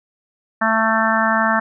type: harmonic tone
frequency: 222.3 Hz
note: A3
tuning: 18 cents sharp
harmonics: 1 / 3 / 4 / 5 / 6 / 7 / 8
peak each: -22 / -22 / -22 / -22 / -22 / -22 / -22 dBFS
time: 0.61-1.6 s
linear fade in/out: 10 ms
effects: none